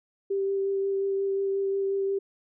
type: tone with vibrato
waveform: sine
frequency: 392 Hz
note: G4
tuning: in tune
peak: -24 dBFS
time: 0.3-2.19 s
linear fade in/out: 10 ms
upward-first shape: sine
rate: 5.6 Hz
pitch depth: 11 cents each way
effects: none